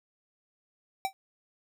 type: tone with exponential decay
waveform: square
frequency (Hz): 773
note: G5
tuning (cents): -24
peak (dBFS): -24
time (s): 1.05-1.13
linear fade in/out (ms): 0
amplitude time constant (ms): 17
effects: none